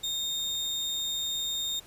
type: tone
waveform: 35% pulse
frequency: 3672 Hz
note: A#7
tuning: 27 cents flat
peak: -27 dBFS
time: 0.03-1.8 s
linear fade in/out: 10 ms
effects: pink hiss -53 dBFS RMS until 1.86 s + resampled to 32000 Hz